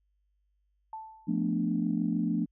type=tone with exponential decay; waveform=sine; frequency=880 Hz; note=A5; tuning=in tune; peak=-35 dBFS; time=0.93-1.53 s; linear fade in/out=2 ms; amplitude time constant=130 ms
type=chord; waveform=sine; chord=B half-diminished seventh; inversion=second; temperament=equal; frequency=174.61 / 220 / 246.9 / 293.7 Hz; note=F3 / A3 / B3 / D4; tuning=0 / 0 / 0 / 0 cents; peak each=-31 / -30 / -33 / -32 dBFS; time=1.27-2.46 s; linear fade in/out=20 ms
effects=tanh soft clip ceiling -15 dBFS + added 50 Hz sine -70 dBFS peak until 2.51 s